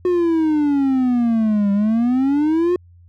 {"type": "exponential two-way sweep", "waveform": "triangle", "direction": "down then up", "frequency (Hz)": [363.8, 198.2, 363.8], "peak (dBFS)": -12, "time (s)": [0.05, 2.76], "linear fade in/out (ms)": 2, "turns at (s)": 1.72, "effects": ["added 87 Hz sine -44 dBFS peak until 3.08 s"]}